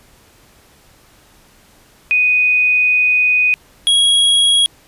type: tone pair in turn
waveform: sine / square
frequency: 2489 / 3310 Hz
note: D#7 / G#7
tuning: 0 / -6 cents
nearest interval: perfect fourth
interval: 494 cents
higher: second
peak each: -10 dBFS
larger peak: neither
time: 2.11-3.54 / 3.87-4.66 s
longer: first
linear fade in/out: 0 ms
effects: pink hiss -49 dBFS RMS until 4.87 s + resampled to 32000 Hz